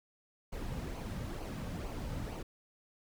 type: noise with flanger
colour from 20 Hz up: brown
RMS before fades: -40 dBFS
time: 0.52-2.43 s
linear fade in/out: 10 ms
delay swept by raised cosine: 0.55 to 2.95 ms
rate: 2.2 Hz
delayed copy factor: -0.5
effects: none